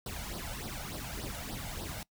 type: noise with flanger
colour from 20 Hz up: pink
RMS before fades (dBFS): -40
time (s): 0.06-2.03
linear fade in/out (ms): 2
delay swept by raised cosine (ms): 0.21 to 1.41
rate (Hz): 3.4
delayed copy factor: +0.75
effects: noise-tail reverb RT60 0.1 s tail -22 dB re dry